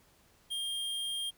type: tone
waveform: square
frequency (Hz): 3211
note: G7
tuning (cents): +41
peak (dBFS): -34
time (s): 0.5-1.31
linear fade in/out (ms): 20
effects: pink hiss -65 dBFS RMS until 1.37 s